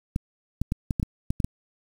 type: clicks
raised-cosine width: 5 ms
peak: -12 dBFS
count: 9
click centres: 0.161 / 0.616 / 0.721 / 0.908 / 0.998 / 1.029 / 1.305 / 1.402 / 1.445 s
effects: 7-bit